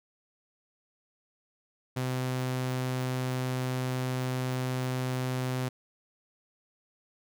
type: tone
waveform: sawtooth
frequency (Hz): 128.1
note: C3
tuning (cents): -36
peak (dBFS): -25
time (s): 1.96-5.69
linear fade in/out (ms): 10
effects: none